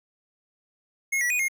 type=tone with pitch steps; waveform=square; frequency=2163 / 1943 / 2471 / 2138 Hz; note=C#7 / B6 / D#7 / C7; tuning=-43 / -29 / -13 / +37 cents; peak=-23 dBFS; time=1.12-1.484 s; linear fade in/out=10 ms; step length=91 ms; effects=none